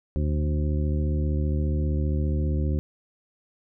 harmonic tone with a mistuned harmonic, 75 Hz, D2, 37 cents sharp, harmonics 1 / 2 / 3 / 4 / 5 / 7, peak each -23 / -29 / -33 / -35 / -37 / -40 dBFS, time 0.16-2.79 s, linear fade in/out 0 ms, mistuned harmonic 1, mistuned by +35 cents, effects none

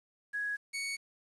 sine / sawtooth tone pair in turn, 1667 / 2227 Hz, G#6 / C#7, +6 / +7 cents, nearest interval perfect fourth, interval 501 cents, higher second, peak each -32 / -31 dBFS, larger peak second, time 0.33-0.57 / 0.73-0.97 s, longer neither, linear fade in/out 20 ms, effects resampled to 24000 Hz + 10-bit

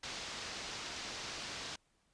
white low-pass noise, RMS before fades -44 dBFS, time 0.03-1.76 s, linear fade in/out 5 ms, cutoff 5800 Hz, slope 24 dB/octave, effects pink hiss -75 dBFS RMS until 2.13 s + resampled to 22050 Hz

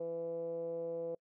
10% pulse tone with low-pass filter, 167.1 Hz, E3, 24 cents sharp, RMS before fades -39 dBFS, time 0-1.15 s, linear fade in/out 5 ms, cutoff 520 Hz, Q 9, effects noise-tail reverb RT60 0.1 s tail -26 dB re dry

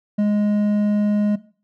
triangle tone with hard clipping, 207.7 Hz, G#3, in tune, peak -17 dBFS, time 0.18-1.36 s, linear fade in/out 10 ms, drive 9 dB, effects noise-tail reverb RT60 0.4 s tail -17 dB re dry

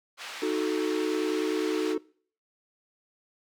white band-pass noise, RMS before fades -40 dBFS, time 0.17-1.96 s, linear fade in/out 50 ms, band 710 to 3500 Hz, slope 12 dB/octave
triangle chord, D# diminished, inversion none, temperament equal, 311.1 / 370 / 440 Hz, D#4 / F#4 / A4, 0 / 0 / 0 cents, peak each -28 dBFS, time 0.42-1.98 s, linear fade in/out 5 ms
effects noise-tail reverb RT60 0.5 s tail -23 dB re dry

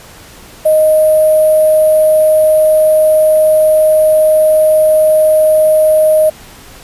sine tone with sample-and-hold, 622.3 Hz, D#5, in tune, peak -5 dBFS, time 0.65-6.3 s, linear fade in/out 10 ms, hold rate 11025 Hz, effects pink hiss -36 dBFS RMS until 6.83 s + resampled to 32000 Hz

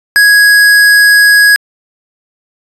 sine tone with hard clipping, 1662 Hz, G#6, 1 cent sharp, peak -4 dBFS, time 0.16-1.56 s, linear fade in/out 0 ms, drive 16 dB, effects resampled to 32000 Hz

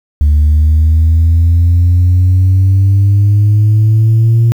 sine exponential sweep, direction up, 73.42 to 116.54 Hz, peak -3 dBFS, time 0.21-4.52 s, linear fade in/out 0 ms, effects tanh soft clip ceiling -3 dBFS + 7-bit

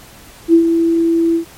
sine tone with ADSR envelope, 332.5 Hz, E4, 15 cents sharp, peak -3 dBFS, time 0.48-1.45 s, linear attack 56 ms, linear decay 88 ms, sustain -7 dB, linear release 100 ms, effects pink hiss -40 dBFS RMS until 1.57 s + MP3 64 kbps

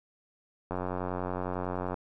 click train, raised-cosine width 1 ms, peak -19 dBFS, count 113, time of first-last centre 0.71-1.942 s, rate 90.9 Hz, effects none

